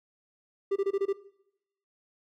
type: tone bursts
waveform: triangle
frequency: 394.5 Hz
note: G4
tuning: 11 cents sharp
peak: -22 dBFS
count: 6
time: 0.71-1.13 s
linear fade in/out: 10 ms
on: 50 ms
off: 24 ms
effects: noise-tail reverb RT60 0.8 s tail -19 dB re dry